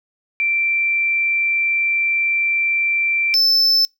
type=tone pair in turn; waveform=sine / triangle; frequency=2349 / 5273 Hz; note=D7 / E8; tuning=0 / 0 cents; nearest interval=octave + major second; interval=1400 cents; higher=second; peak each=-16 / -11 dBFS; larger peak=second; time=0.4-3.34 / 3.34-3.85 s; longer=first; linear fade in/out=0 ms; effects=noise-tail reverb RT60 0.2 s tail -25 dB re dry